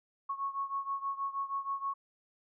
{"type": "beating tone pair", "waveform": "sine", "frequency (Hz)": [1100, 1106.3], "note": ["C#6", "C#6"], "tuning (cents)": [-14, -4], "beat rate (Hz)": 6.3, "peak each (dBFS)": [-35, -38], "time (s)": [0.29, 1.94], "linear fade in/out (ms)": 10, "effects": []}